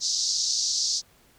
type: band-pass noise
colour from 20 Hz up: white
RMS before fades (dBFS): -26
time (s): 0-1.02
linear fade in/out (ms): 50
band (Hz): 4300 to 6300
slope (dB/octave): 48
effects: pink hiss -59 dBFS RMS until 1.38 s